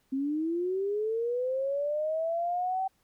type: linear sweep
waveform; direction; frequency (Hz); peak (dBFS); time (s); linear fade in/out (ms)
sine; up; 261.9 to 771; -27; 0.12-2.88; 10
effects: pink hiss -71 dBFS RMS until 3.03 s